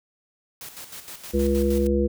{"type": "noise with tremolo", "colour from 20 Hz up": "white", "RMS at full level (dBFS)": -38, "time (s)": [0.61, 1.87], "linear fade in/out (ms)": 2, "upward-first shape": "square", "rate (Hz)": 6.4, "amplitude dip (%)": 60}
{"type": "harmonic tone", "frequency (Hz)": 69.3, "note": "C#2", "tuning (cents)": 0, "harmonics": [1, 3, 5, 7], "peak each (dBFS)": [-24, -24, -24, -24], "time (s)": [1.33, 2.08], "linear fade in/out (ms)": 20}
{"effects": []}